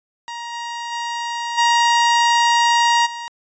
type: tone with level steps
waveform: sawtooth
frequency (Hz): 942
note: A#5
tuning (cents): +18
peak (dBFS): -24 / -22 / -19 / -9 / -24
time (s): 0.28-3.28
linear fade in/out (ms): 0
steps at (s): 0.52 / 0.91 / 1.57 / 3.05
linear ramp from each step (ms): 20
effects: resampled to 16000 Hz